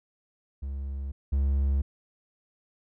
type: tone pair in turn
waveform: triangle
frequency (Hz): 68.6 / 68.95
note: C#2 / C#2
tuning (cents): -17 / -9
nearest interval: unison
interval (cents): 8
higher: second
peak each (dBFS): -29 / -20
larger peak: second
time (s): 0.62-1.12 / 1.32-1.82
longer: neither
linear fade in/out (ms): 10
effects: none